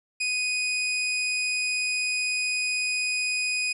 sawtooth tone, 2489 Hz, D#7, in tune, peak -21 dBFS, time 0.2-3.73 s, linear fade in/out 10 ms, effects resampled to 24000 Hz

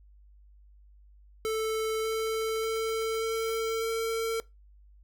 square tone with pitch steps, 440 / 443.1 / 446.1 / 449.2 / 452.4 Hz, A4 / A4 / A4 / A4 / A4, 0 / +12 / +24 / +36 / +48 cents, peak -28 dBFS, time 1.45-4.4 s, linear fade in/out 0 ms, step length 590 ms, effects noise-tail reverb RT60 0.2 s tail -21 dB re dry + added 50 Hz sine -53 dBFS peak until 5.03 s

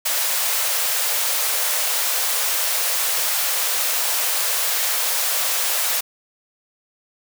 white high-pass noise, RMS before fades -21 dBFS, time 0.05-6.01 s, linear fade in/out 10 ms, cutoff 460 Hz, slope 96 dB/octave, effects none

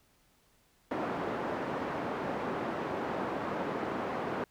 pink band-pass noise, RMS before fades -35 dBFS, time 0.91-4.44 s, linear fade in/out 2 ms, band 250 to 1200 Hz, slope 12 dB/octave, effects pink hiss -68 dBFS RMS until 4.5 s

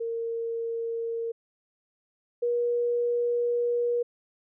sine tone pair in turn, 460.4 / 479 Hz, A#4 / A#4, -22 / +47 cents, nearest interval minor second, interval 69 cents, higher second, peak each -28 / -23 dBFS, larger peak second, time 0-1.32 / 2.42-4.03 s, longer second, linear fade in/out 10 ms, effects none

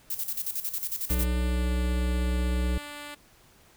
violet noise with tremolo, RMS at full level -30 dBFS, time 0.1-1.25 s, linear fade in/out 5 ms, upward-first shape square, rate 11 Hz, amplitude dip 70%
5% pulse tone with pitch glide, 297.4 to 292.5 Hz, D4 to D4, +22 to -7 cents, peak -27 dBFS, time 1.09-3.15 s, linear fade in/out 10 ms, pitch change -29 cents, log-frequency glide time 1.33-1.67 s
harmonic tone, 61.74 Hz, B1, in tune, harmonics 1 / 3 / 5 / 7 / 9, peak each -24 / -34 / -38 / -41 / -43 dBFS, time 1.1-2.78 s, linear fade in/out 5 ms
effects pink hiss -58 dBFS RMS until 3.76 s

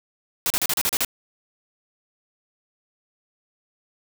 white noise bursts, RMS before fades -22 dBFS, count 8, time 0.46-1.048 s, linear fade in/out 0 ms, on 42 ms, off 36 ms, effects none

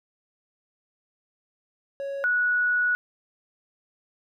triangle / sine tone pair in turn, 554.4 / 1466.5 Hz, C#5 / F#6, 0 / -16 cents, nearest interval octave + perfect fourth, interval 1684 cents, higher second, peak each -27 / -20 dBFS, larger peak second, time 2-2.24 / 2.24-2.95 s, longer second, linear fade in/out 0 ms, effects none

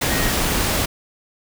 sine tone in noise, 1878 Hz, A#6, 12 cents sharp, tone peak -27 dBFS, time 0.1-0.31 s, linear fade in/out 10 ms, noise pink, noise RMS -20 dBFS, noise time 0.01-0.86 s, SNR -10 dB, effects none

